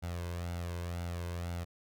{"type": "tone with flanger", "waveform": "sawtooth", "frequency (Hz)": 86.6, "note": "F2", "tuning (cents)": -14, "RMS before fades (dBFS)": -38, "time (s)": [0.02, 1.65], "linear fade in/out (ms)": 20, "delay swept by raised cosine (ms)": [1.4, 1.96], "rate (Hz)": 2, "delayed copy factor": 0.55, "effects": []}